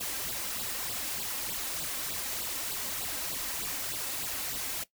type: noise with flanger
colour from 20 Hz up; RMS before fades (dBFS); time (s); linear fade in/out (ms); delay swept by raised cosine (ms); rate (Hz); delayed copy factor
white; -35; 0-4.84; 10; 0.23 to 3.83; 3.3; +0.8
effects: noise-tail reverb RT60 0.1 s tail -17 dB re dry